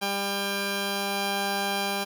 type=tone pair together; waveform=10% pulse; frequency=199.11 / 797 Hz; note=G3 / G5; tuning=+27 / +28 cents; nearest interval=2 octaves; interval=2401 cents; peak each=-21 dBFS; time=0.01-2.05 s; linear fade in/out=20 ms; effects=none